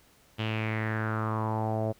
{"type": "tone with low-pass filter sweep", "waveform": "sawtooth", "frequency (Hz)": 109.8, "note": "A2", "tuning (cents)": -3, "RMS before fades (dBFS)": -30, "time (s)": [0.38, 1.93], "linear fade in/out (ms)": 20, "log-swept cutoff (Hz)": [3100, 600], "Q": 4.7, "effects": ["pink hiss -61 dBFS RMS until 1.99 s"]}